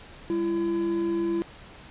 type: tone pair together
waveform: triangle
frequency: 199.64 / 337.3 Hz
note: G3 / E4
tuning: +32 / +40 cents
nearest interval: major sixth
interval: 908 cents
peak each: -32 / -22 dBFS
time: 0.3-1.42 s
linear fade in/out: 0 ms
effects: pink hiss -47 dBFS RMS until 1.9 s + resampled to 8000 Hz